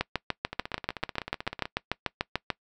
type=two click trains; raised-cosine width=0.3 ms; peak=-10 / -18 dBFS; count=18 / 19; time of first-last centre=0.01-2.503 / 0.53-1.655 s; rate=6.82 / 16 Hz; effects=noise-tail reverb RT60 0.1 s tail -22 dB re dry